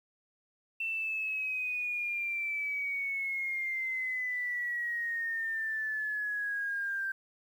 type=exponential sweep; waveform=sine; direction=down; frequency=2689 to 1570 Hz; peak=-31 dBFS; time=0.8-7.12 s; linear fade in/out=5 ms; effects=10-bit